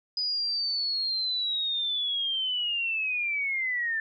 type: linear sweep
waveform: sine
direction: down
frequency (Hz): 4978 to 1760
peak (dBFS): -26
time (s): 0.17-4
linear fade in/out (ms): 2
effects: none